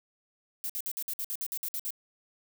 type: noise bursts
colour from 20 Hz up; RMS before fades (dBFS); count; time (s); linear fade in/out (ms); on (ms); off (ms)
violet; -34; 12; 0.64-1.905; 0; 55; 55
effects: none